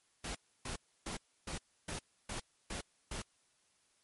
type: noise bursts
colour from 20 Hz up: pink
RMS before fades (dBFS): -41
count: 8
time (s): 0.24-3.22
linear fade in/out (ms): 5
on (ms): 110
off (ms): 300
effects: white hiss -73 dBFS RMS until 4.03 s + MP3 48 kbps